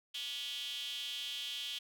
square tone with high-pass filter, 130.81 Hz, C3, in tune, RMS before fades -41 dBFS, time 0.14-1.79 s, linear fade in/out 10 ms, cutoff 3200 Hz, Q 8.1, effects none

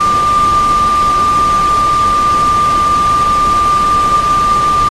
sine tone in noise, 1192 Hz, D6, 25 cents sharp, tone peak -8 dBFS, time 0-4.89 s, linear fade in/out 10 ms, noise pink, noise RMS -22 dBFS, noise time 0-4.89 s, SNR +11 dB, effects low-pass 8000 Hz 12 dB/octave + AAC 32 kbps

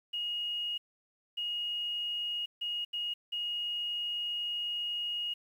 sine tone bursts at uneven times, 2874 Hz, F7, 49 cents sharp, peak -32 dBFS, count 5, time 0.13-0.78 / 1.37-2.46 / 2.61-2.85 / 2.93-3.14 / 3.32-5.34 s, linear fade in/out 10 ms, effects 10-bit

